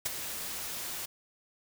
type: noise with ADSR envelope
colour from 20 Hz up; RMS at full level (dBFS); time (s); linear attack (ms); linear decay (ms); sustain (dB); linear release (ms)
white; -29; 0.05-1.06; 10; 20; -9; 9
effects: none